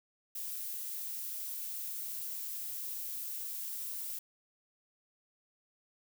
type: noise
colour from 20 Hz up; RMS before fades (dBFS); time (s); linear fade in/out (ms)
violet; -40; 0.35-4.19; 5
effects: none